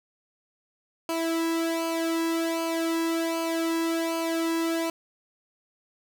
sawtooth tone with flanger, 329.6 Hz, E4, in tune, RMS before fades -27 dBFS, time 1.09-4.9 s, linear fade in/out 2 ms, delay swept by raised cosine 0.54 to 1.38 ms, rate 1.3 Hz, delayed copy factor -0.75, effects none

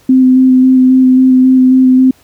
sine tone with vibrato, 258.1 Hz, C4, 23 cents flat, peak -3 dBFS, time 0.09-2.11 s, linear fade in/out 5 ms, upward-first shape square, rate 3.7 Hz, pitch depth 11 cents each way, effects pink hiss -47 dBFS RMS until 2.23 s

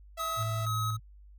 sawtooth tone, 660 Hz, E5, 2 cents sharp, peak -35 dBFS, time 0.17-0.66 s, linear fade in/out 10 ms
square tone with tremolo, 1274 Hz, D#6, 41 cents sharp, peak -32 dBFS, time 0.19-0.97 s, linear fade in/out 10 ms, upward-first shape square, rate 2.1 Hz, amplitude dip 50%
sine tone with vibrato, 110 Hz, A2, in tune, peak -30 dBFS, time 0.36-1 s, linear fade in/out 50 ms, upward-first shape triangle, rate 10 Hz, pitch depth 14 cents each way
effects added 50 Hz sine -50 dBFS peak until 1.38 s

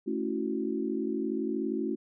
sine chord, F# minor seventh, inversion first, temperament equal, 220 / 277.2 / 329.6 / 370 Hz, A3 / C#4 / E4 / F#4, 0 / 0 / 0 / 0 cents, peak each -34 dBFS, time 0.06-1.96 s, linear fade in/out 20 ms, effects none

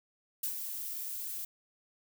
violet noise with ADSR envelope, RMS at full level -33 dBFS, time 0.43-1.45 s, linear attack 6 ms, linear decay 95 ms, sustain -6 dB, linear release 4 ms, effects none

